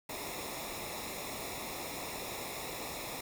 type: noise with comb filter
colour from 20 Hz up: pink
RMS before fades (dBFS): -41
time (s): 0.09-3.21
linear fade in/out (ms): 5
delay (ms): 0.65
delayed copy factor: -0.75
effects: none